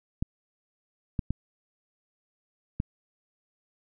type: clicks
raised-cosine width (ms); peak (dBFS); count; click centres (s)
5; -15; 4; 0.225 / 1.192 / 1.306 / 2.801
effects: none